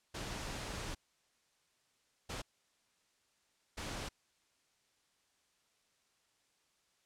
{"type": "noise bursts at uneven times", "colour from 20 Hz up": "pink", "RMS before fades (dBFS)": -42, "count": 3, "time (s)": [[0.14, 0.95], [2.29, 2.42], [3.77, 4.09]], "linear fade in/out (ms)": 10, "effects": ["white hiss -75 dBFS RMS until 7.05 s", "low-pass 8000 Hz 12 dB/octave"]}